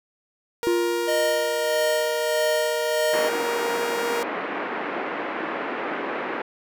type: tone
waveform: sawtooth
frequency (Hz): 470.9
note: A#4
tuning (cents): +18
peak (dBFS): -21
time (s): 0.63-4.23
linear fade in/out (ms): 0
type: tone with exponential decay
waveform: triangle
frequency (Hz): 349.2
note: F4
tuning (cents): 0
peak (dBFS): -16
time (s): 0.67-2.28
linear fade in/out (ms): 0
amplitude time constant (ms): 350
type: tone with tremolo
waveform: square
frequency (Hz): 616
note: D#5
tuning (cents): -17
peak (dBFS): -21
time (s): 1.07-3.3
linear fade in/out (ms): 20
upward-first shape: sine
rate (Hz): 1.6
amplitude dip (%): 50
type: band-pass noise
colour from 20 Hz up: pink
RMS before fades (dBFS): -29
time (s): 3.13-6.42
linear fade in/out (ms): 5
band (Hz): 280 to 2200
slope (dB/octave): 24
effects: none